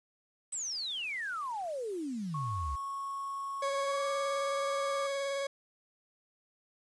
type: exponential sweep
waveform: sine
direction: down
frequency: 8290 to 63 Hz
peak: -34 dBFS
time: 0.52-2.76 s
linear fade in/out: 10 ms
type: tone with pitch glide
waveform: sine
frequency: 1101 to 1180 Hz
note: C#6 to D6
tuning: -12 to +8 cents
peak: -35 dBFS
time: 2.34-5.07 s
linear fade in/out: 5 ms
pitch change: +120 cents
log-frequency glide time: 3.82-4.11 s
type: tone with vibrato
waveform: 40% pulse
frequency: 554.4 Hz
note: C#5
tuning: in tune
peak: -31 dBFS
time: 3.62-5.47 s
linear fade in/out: 5 ms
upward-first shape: sine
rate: 19 Hz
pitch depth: 16 cents each way
effects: resampled to 22050 Hz + 9-bit